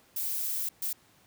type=noise bursts at uneven times; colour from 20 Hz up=violet; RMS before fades=-32 dBFS; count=2; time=0.16-0.69 / 0.82-0.93 s; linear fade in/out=5 ms; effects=pink hiss -62 dBFS RMS until 1.26 s + high-pass 80 Hz 12 dB/octave

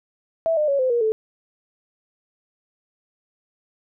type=tone with pitch steps; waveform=sine; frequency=656 / 605 / 558 / 514.7 / 474.7 / 437.8 Hz; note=E5 / D#5 / C#5 / C5 / A#4 / A4; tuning=-9 / -49 / +11 / -29 / +31 / -9 cents; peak=-17 dBFS; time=0.46-1.12 s; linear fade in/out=0 ms; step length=110 ms; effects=none

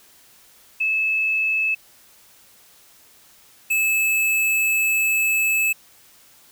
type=tone pair in turn; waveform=sine / square; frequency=2606 / 2606 Hz; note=E7 / E7; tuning=-20 / -20 cents; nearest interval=unison; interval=0 cents; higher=neither; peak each=-18 dBFS; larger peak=neither; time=0.8-1.75 / 3.7-5.73 s; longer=second; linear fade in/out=10 ms; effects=white hiss -52 dBFS RMS until 6.51 s

